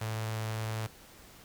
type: tone with notch filter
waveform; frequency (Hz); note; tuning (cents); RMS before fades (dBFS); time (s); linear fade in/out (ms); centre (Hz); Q
sawtooth; 110; A2; 0; -35; 0.01-0.87; 5; 270; 0.82
effects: pink hiss -54 dBFS RMS until 1.44 s